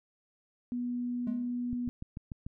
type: tone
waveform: sine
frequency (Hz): 244.1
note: B3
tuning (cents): -20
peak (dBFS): -31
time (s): 0.72-1.89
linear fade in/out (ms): 0
type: tone with exponential decay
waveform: triangle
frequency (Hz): 211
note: G#3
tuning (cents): +28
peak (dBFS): -28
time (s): 1.27-1.59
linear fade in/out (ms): 2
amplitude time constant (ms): 69
type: click train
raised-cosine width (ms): 5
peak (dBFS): -27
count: 6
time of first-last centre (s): 1.73-2.465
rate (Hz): 6.8
effects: none